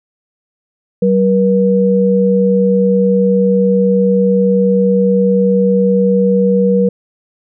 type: tone pair together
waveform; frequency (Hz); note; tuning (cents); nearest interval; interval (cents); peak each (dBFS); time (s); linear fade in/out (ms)
sine; 190.69 / 480.5; G3 / B4; -48 / -48; octave + major third; 1600; -11; 1.02-6.89; 5
effects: none